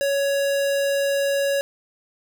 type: tone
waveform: square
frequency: 558 Hz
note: C#5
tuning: 11 cents sharp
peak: -20 dBFS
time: 0.01-1.61 s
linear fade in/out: 0 ms
effects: none